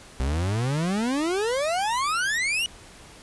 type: exponential sweep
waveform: 40% pulse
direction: up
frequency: 62.4 to 2960 Hz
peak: -22 dBFS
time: 0.2-2.66 s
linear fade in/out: 0 ms
effects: pink hiss -47 dBFS RMS until 3.22 s + resampled to 24000 Hz